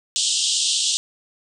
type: band-pass noise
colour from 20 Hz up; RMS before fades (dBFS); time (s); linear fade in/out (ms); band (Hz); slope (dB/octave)
pink; -21; 0.16-0.97; 0; 2900 to 8800; 96
effects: none

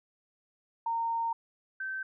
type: tone pair in turn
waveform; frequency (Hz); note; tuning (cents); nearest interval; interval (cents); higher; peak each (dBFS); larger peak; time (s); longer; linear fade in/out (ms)
sine; 920 / 1547.2; A#5 / G6; -23 / -23; major sixth; 900; second; -28 / -33; first; 0.86-1.33 / 1.8-2.03; first; 5
effects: none

